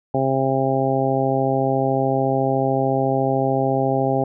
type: harmonic tone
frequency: 133.8 Hz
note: C3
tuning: 39 cents sharp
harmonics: 1 / 2 / 3 / 4 / 5 / 6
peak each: -24 / -24 / -24 / -24 / -24 / -24 dBFS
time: 0.14-4.24 s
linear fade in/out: 5 ms
effects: none